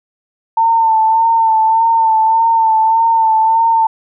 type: tone with vibrato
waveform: sine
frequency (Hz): 897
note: A5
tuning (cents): +33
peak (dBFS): -8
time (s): 0.57-3.87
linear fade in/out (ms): 5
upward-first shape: sine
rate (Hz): 1.7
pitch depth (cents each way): 33
effects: none